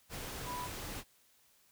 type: tone in noise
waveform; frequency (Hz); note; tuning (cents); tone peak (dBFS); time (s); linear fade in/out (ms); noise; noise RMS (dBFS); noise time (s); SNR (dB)
sine; 988; B5; 0; -39; 0.45-0.69; 50; pink; -43; 0.09-1.04; +1
effects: white hiss -68 dBFS RMS until 1.71 s